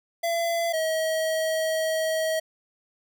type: tone pair in turn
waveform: square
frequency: 676 / 638.1 Hz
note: E5 / D#5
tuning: +43 / +44 cents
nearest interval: minor second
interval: 99 cents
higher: first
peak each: -24 dBFS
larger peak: neither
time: 0.23-0.73 / 0.73-2.4 s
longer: second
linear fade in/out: 10 ms
effects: none